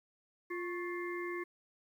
harmonic tone with a mistuned harmonic, 350 Hz, F4, 4 cents sharp, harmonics 1 / 3 / 5 / 6, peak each -38 / -45 / -47 / -44 dBFS, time 0.5-1.44 s, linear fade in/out 10 ms, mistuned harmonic 3, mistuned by +77 cents, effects 11-bit

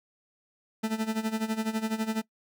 40% pulse tone with tremolo, 220.4 Hz, A3, 3 cents sharp, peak -24 dBFS, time 0.83-2.22 s, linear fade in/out 10 ms, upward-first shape sine, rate 12 Hz, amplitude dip 80%, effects noise-tail reverb RT60 0.1 s tail -21 dB re dry

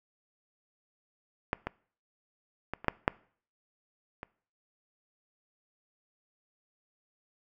clicks, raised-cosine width 0.5 ms, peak -12 / -17 / -18 / -25 / -8 / -7 / -24 dBFS, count 7, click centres 1.531 / 1.67 / 2.736 / 2.845 / 2.883 / 3.079 / 4.231 s, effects noise-tail reverb RT60 0.5 s tail -23 dB re dry

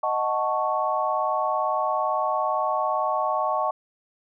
sine chord, D# half-diminished seventh, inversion none, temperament equal, 622.3 / 740 / 880 / 1108.7 Hz, D#5 / F#5 / A5 / C#6, 0 / 0 / 0 / 0 cents, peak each -27 / -28 / -28 / -26 dBFS, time 0.03-3.71 s, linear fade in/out 5 ms, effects none

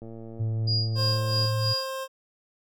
click train, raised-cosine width 2 ms, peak -29 dBFS, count 163, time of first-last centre 0.02-1.454 s, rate 113 Hz
sine tone with pitch glide, 110 to 110.77 Hz, A2 to A2, 0 to +12 cents, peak -24 dBFS, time 0.39-1.74 s, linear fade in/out 20 ms, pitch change +12 cents, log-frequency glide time 0.56-1.59 s
sine tone with tremolo, 4858 Hz, D#8, 42 cents flat, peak -24 dBFS, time 0.67-1.9 s, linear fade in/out 10 ms, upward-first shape sine, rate 3.1 Hz, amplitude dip 90%
25% pulse tone, 530 Hz, C5, 22 cents sharp, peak -27 dBFS, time 0.95-2.08 s, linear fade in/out 50 ms
effects none

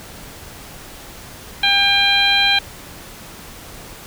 harmonic tone, 800 Hz, G5, 35 cents sharp, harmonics 1 / 2 / 3 / 4 / 5, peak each -22 / -20 / -18 / -17 / -18 dBFS, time 1.63-2.59 s, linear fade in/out 5 ms, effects pink hiss -37 dBFS RMS until 4.06 s

